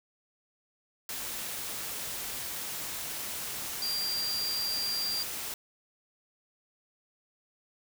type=tone in noise; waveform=sine; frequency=4745 Hz; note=D8; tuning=17 cents sharp; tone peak=-30 dBFS; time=3.82-5.23 s; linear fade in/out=2 ms; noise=white; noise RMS=-37 dBFS; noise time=1.09-5.54 s; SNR=+4 dB; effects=none